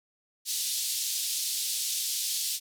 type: band-pass noise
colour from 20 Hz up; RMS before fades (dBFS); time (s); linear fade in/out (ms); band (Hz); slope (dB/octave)
pink; -31; 0.45-2.6; 50; 3700 to 14000; 24
effects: none